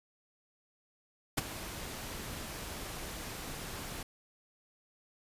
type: noise with ADSR envelope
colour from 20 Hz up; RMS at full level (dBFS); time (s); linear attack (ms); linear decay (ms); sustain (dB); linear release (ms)
pink; -28; 1.37-4.03; 11; 20; -14; 4
effects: resampled to 32000 Hz